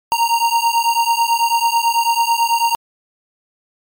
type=beating tone pair; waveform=square; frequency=924 / 933.1 Hz; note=A#5 / A#5; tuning=-16 / +1 cents; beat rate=9.1 Hz; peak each=-17 dBFS; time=0.12-2.75 s; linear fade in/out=0 ms; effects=MP3 96 kbps